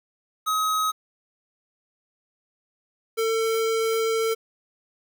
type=tone pair in turn; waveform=square; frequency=1269 / 448.7 Hz; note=D#6 / A4; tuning=+34 / +34 cents; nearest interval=octave + tritone; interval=1800 cents; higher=first; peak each=-22 dBFS; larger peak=neither; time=0.46-0.92 / 3.17-4.35 s; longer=second; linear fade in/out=20 ms; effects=9-bit